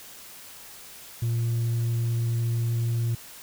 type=tone; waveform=sine; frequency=116.54 Hz; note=A#2; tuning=in tune; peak=-20 dBFS; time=1.22-3.15 s; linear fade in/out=5 ms; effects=tanh soft clip ceiling -22 dBFS + white hiss -45 dBFS RMS until 3.42 s